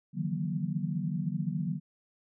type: tone cluster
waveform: sine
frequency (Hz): 147.4 / 161.4 / 171 / 186.6 / 235.2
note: D3 / E3 / F3 / F#3 / A#3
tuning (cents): +7 / -36 / -36 / +15 / +16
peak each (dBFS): -35 / -35 / -39 / -34 / -39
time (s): 0.13-1.8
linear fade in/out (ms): 50
effects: none